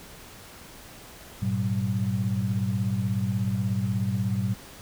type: tone cluster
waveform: sine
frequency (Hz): 103.7 / 120.2 / 191.1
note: G#2 / B2 / G3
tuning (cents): -2 / -46 / -44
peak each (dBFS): -28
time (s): 1.42-4.54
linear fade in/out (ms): 5
effects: pink hiss -46 dBFS RMS until 4.81 s